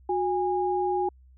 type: tone pair together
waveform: sine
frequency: 364.8 / 819 Hz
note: F#4 / G#5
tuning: -24 / -24 cents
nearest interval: octave + major second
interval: 1400 cents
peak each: -26 dBFS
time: 0.09-1.09 s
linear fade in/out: 5 ms
effects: added 64 Hz sine -51 dBFS peak until 1.37 s